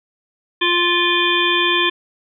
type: harmonic tone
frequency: 349.2 Hz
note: F4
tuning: in tune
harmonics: 1 / 3 / 5 / 7 / 9 / 10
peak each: -21 / -21 / -21 / -21 / -21 / -21 dBFS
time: 0.61-1.9 s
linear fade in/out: 10 ms
effects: none